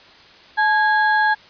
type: ring-modulated tone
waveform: triangle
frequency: 1253 Hz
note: D#6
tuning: 12 cents sharp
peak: -9 dBFS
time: 0.57-1.35 s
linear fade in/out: 20 ms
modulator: 393 Hz
effects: white hiss -46 dBFS RMS until 1.49 s + resampled to 11025 Hz